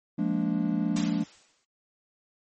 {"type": "chord", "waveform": "triangle", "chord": "Bb dominant seventh", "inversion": "second", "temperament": "just", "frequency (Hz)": [174.81, 209.8, 233.1, 291.4], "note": ["F3", "Ab3", "Bb3", "D4"], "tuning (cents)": [2, 18, 0, -13], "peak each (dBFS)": [-28, -27, -29, -28], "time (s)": [0.18, 1.24], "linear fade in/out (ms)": 10}
{"type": "noise with exponential decay", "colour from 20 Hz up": "white", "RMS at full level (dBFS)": -32, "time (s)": [0.96, 1.65], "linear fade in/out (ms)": 5, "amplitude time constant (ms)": 150}
{"effects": ["MP3 32 kbps"]}